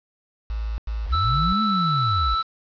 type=tone bursts; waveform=sine; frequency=55 Hz; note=A1; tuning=in tune; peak=-24 dBFS; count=3; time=0.5-1.524 s; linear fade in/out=0 ms; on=280 ms; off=92 ms
type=linear two-way sweep; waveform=sine; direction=up then down; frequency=48.72 to 220 to 48.72 Hz; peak=-22 dBFS; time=1.06-2.35 s; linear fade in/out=10 ms; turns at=1.62 s
type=tone; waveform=square; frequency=1318.5 Hz; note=E6; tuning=in tune; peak=-21 dBFS; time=1.12-2.43 s; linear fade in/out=20 ms
effects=resampled to 11025 Hz + 7-bit